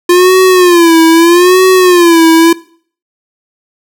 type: tone with vibrato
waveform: square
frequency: 349.2 Hz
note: F4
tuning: in tune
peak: -3 dBFS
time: 0.09-2.53 s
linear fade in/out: 5 ms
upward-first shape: sine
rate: 0.79 Hz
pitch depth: 120 cents each way
effects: noise-tail reverb RT60 0.5 s tail -21 dB re dry